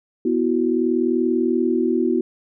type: chord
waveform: sine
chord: B suspended fourth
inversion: none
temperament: equal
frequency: 246.9 / 329.6 / 370 Hz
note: B3 / E4 / F#4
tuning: 0 / 0 / 0 cents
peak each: -21 dBFS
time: 0.25-2.21 s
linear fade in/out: 5 ms
effects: none